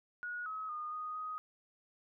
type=tone with pitch steps; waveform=sine; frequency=1452 / 1278 / 1224 / 1241 / 1252 Hz; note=F#6 / D#6 / D#6 / D#6 / D#6; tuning=-33 / +46 / -29 / -5 / +10 cents; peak=-38 dBFS; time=0.23-1.38 s; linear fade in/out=0 ms; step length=230 ms; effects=none